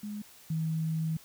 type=tone pair in turn; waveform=sine; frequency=208.5 / 160.04 Hz; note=G#3 / D#3; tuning=+7 / +49 cents; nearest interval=perfect fourth; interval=458 cents; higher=first; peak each=-35 / -28 dBFS; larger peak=second; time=0.03-0.22 / 0.5-1.17 s; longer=second; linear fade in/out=5 ms; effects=white hiss -55 dBFS RMS until 1.24 s